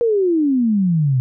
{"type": "exponential sweep", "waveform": "sine", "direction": "down", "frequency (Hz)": [484, 123.7], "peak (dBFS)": -13, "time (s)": [0.01, 1.2], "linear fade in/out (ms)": 0, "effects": []}